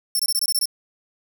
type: tone bursts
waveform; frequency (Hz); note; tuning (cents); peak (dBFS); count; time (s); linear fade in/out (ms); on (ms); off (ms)
15% pulse; 5410; E8; +44; -13; 8; 0.15-0.656; 2; 44; 22
effects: none